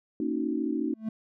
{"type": "chord", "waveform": "sine", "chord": "D# minor seventh", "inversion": "second", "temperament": "equal with one note detuned", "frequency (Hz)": [231.9, 277.2, 311.1, 370], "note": ["A#3", "C#4", "D#4", "F#4"], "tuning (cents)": [-9, 0, 0, 0], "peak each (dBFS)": [-33, -31, -30, -36], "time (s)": [0.2, 0.94], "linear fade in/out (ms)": 2}
{"type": "tone with exponential growth", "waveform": "triangle", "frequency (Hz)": 220, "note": "A3", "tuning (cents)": 0, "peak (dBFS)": -23, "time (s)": [0.92, 1.09], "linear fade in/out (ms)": 5, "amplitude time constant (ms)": 35}
{"effects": []}